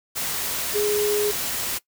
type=tone in noise; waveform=sine; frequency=416.6 Hz; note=G#4; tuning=5 cents sharp; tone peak=-20 dBFS; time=0.74-1.32 s; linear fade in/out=20 ms; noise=white; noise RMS=-27 dBFS; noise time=0.15-1.79 s; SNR=+4 dB; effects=noise-tail reverb RT60 0.1 s tail -20 dB re dry